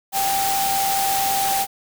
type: tone in noise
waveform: sine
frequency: 784 Hz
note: G5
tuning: in tune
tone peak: -20 dBFS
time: 0.12-1.67 s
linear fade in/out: 50 ms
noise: white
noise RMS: -24 dBFS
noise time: 0.12-1.67 s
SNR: +1 dB
effects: none